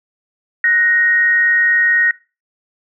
sine tone pair together, 1482 / 1872.1 Hz, F#6 / A#6, +2 / +7 cents, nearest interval major third, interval 405 cents, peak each -20 / -11 dBFS, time 0.64-2.11 s, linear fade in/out 2 ms, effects noise-tail reverb RT60 0.3 s tail -21 dB re dry

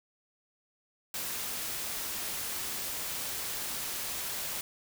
white noise, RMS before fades -36 dBFS, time 1.14-4.61 s, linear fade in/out 2 ms, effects none

